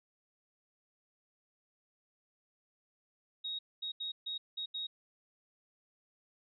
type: tone bursts at uneven times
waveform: sine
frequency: 3770 Hz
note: A#7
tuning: 19 cents sharp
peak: -36 dBFS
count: 6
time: 3.44-3.59 / 3.82-3.92 / 4-4.12 / 4.26-4.38 / 4.57-4.66 / 4.74-4.87 s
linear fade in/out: 10 ms
effects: none